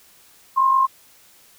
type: tone pair together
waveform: sine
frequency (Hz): 1018.5 / 1067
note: C6 / C6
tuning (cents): -47 / +34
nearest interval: minor second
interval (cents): 81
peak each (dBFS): -23 / -14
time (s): 0.56-0.87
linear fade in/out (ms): 20
effects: white hiss -52 dBFS RMS until 1.58 s